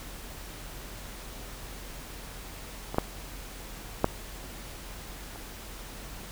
clicks, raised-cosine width 1 ms, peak -19 / -8 / -7 / -29 dBFS, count 4, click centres 2.945 / 2.984 / 4.044 / 5.359 s, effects added 44 Hz sine -44 dBFS peak until 6.31 s + pink hiss -44 dBFS RMS until 6.31 s

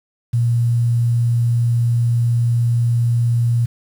sine tone with quantisation, 118.3 Hz, A#2, 26 cents sharp, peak -13 dBFS, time 0.33-3.66 s, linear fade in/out 10 ms, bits 7, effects none

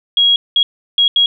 sine tone bursts at uneven times, 3300 Hz, G#7, 12 cents flat, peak -8 dBFS, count 4, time 0.17-0.36 / 0.56-0.63 / 0.98-1.08 / 1.16-1.26 s, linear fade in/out 2 ms, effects none

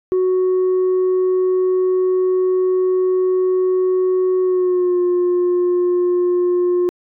sine tone with pitch glide, 370 to 356 Hz, F#4 to F4, 0 to +33 cents, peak -11 dBFS, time 0.12-6.89 s, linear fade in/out 0 ms, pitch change -67 cents, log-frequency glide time 4.42-5 s, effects tanh soft clip ceiling -12 dBFS

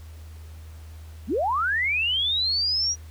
sine linear sweep, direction up, 165.2 to 5800 Hz, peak -21 dBFS, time 1.27-2.96 s, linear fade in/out 50 ms, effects added 79 Hz sine -39 dBFS peak until 3.1 s + pink hiss -54 dBFS RMS until 3.1 s

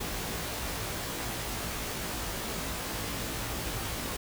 pink noise with comb filter, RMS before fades -35 dBFS, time 0-4.17 s, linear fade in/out 10 ms, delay 18 ms, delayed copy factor +1, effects none

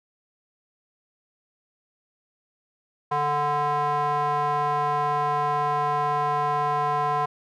square tone with band-pass filter, 147 Hz, D3, 2 cents sharp, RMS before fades -24 dBFS, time 3.11-7.26 s, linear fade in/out 10 ms, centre 920 Hz, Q 5.3, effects none

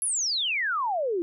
sine exponential sweep, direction down, 11190 to 326.9 Hz, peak -24 dBFS, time 0.02-1.22 s, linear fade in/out 0 ms, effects none

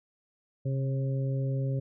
harmonic tone with a mistuned harmonic, 135.3 Hz, C#3, 42 cents flat, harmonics 1 / 2 / 3 / 4, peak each -27 / -40 / -41 / -40 dBFS, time 0.65-1.8 s, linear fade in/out 10 ms, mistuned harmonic 1, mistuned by -22 cents, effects none

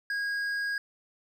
sine tone with hard clipping, 1639 Hz, G#6, 23 cents flat, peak -30 dBFS, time 0.1-0.78 s, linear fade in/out 2 ms, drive 6 dB, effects none

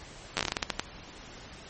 slowing click train, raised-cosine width 0.2 ms, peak -9 dBFS, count 12, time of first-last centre 0.37-0.796 s, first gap 10 ms, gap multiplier 1.25, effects pink hiss -47 dBFS RMS until 1.69 s + MP3 32 kbps

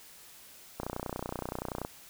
click train, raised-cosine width 1 ms, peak -20 dBFS, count 33, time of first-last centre 0.8-1.849 s, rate 30.5 Hz, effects white hiss -53 dBFS RMS until 2.09 s

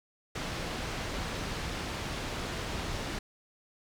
pink low-pass noise, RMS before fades -36 dBFS, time 0.35-3.19 s, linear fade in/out 5 ms, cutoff 5400 Hz, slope 12 dB/octave, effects none

